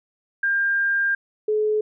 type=tone pair in turn; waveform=sine; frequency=1600 / 427.1 Hz; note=G6 / G#4; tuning=+35 / +48 cents; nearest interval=octave + major seventh; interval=2287 cents; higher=first; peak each=-18 dBFS; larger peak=neither; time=0.43-1.15 / 1.48-1.81 s; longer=first; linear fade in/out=5 ms; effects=none